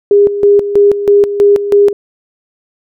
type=tone with tremolo; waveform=sine; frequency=406.2 Hz; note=G#4; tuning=38 cents flat; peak=-3 dBFS; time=0.11-1.93 s; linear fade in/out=2 ms; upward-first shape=square; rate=3.1 Hz; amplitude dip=70%; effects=none